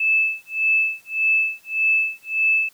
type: tone with tremolo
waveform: sine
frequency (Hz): 2622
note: E7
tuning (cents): -10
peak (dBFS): -14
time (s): 0-2.69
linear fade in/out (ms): 5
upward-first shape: sine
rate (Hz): 1.7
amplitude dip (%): 100
effects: white hiss -55 dBFS RMS until 2.73 s